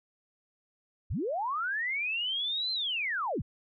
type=linear two-way sweep; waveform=sine; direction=up then down; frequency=43.13 to 4150 to 43.13 Hz; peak=-29 dBFS; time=1.1-3.42 s; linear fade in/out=10 ms; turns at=2.72 s; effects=none